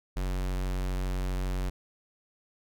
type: tone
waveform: square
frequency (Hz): 46.25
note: F#1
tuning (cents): 0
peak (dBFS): -29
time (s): 0.16-1.7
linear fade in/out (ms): 10
effects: none